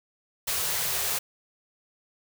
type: band-stop noise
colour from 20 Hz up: white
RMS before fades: -28 dBFS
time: 0.47-1.19 s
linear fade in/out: 10 ms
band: 190 to 350 Hz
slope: 96 dB/octave
effects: none